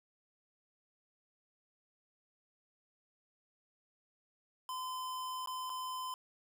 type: tone with dropouts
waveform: square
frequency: 1023 Hz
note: C6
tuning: 39 cents flat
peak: -39 dBFS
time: 4.69-6.14 s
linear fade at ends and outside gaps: 1 ms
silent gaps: 5.46-5.473 / 5.696-5.7 s
effects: none